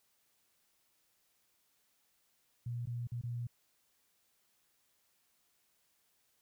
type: tone with dropouts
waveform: sine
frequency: 119.8 Hz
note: A#2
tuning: 48 cents sharp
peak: -36 dBFS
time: 2.66-3.47 s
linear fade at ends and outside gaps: 5 ms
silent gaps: 2.857-2.871 / 3.072-3.118 / 3.214-3.235 s
effects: white hiss -75 dBFS RMS until 6.41 s